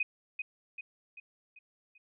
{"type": "tone with echo", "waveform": "sine", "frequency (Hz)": 2505, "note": "D#7", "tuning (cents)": 11, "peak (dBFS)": -27, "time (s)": [0, 0.03], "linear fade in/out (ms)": 5, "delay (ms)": 390, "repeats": 5, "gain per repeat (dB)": -6, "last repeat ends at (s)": 1.98, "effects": []}